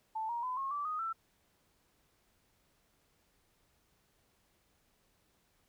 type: tone with pitch steps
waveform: sine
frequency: 880 / 943.2 / 1010.9 / 1083.4 / 1161.2 / 1244.5 / 1333.8 Hz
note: A5 / A#5 / B5 / C#6 / D6 / D#6 / E6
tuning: 0 / +20 / +40 / -40 / -20 / 0 / +20 cents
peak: -34 dBFS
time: 0.15-1.13 s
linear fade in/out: 10 ms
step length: 140 ms
effects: pink hiss -73 dBFS RMS until 5.68 s